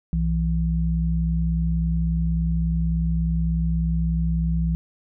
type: tone pair together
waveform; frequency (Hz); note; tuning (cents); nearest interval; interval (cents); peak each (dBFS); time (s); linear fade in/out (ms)
sine; 61.9 / 165.4; B1 / E3; +5 / +6; octave + perfect fourth; 1701; -22; 0.13-4.75; 0
effects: none